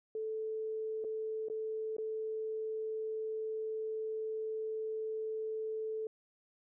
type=tone with dropouts; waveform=sine; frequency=438.1 Hz; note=A4; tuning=7 cents flat; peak=-35 dBFS; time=0.15-6.07 s; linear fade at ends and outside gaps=2 ms; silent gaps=1.041-1.046 / 1.485-1.499 / 1.967-1.983 s; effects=none